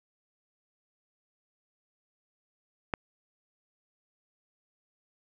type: click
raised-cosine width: 0.5 ms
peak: -13 dBFS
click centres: 2.938 s
effects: none